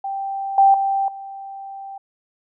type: tone with level steps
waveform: sine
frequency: 784 Hz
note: G5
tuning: in tune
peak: -23 / -9 / -17 / -31 dBFS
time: 0.04-1.98 s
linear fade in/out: 5 ms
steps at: 0.58 / 0.74 / 1.08 s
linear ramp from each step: 2 ms
effects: none